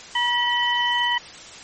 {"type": "tone cluster", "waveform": "sine", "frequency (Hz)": [963, 1931, 3031], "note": ["B5", "B6", "F#7"], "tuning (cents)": [-44, -39, 41], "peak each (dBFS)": -23, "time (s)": [0.15, 1.18], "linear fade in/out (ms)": 5, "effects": ["white hiss -40 dBFS RMS until 1.63 s", "MP3 32 kbps"]}